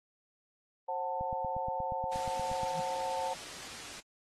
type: chord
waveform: sine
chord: F# diminished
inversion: second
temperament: just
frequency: 532.8 / 740 / 888 Hz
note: C5 / F#5 / A5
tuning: +31 / 0 / +16 cents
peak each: -38 / -38 / -35 dBFS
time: 0.88-3.34 s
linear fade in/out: 10 ms
type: click train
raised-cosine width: 5 ms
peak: -31 dBFS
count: 13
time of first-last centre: 1.21-2.633 s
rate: 8.43 Hz
type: noise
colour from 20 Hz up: white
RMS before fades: -43 dBFS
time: 2.11-4.01 s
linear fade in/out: 20 ms
type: tone with exponential growth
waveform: sine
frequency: 162.7 Hz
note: E3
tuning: 22 cents flat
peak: -35 dBFS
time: 2.68-2.8 s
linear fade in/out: 5 ms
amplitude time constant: 25 ms
effects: low-pass 7000 Hz 12 dB/octave + AAC 32 kbps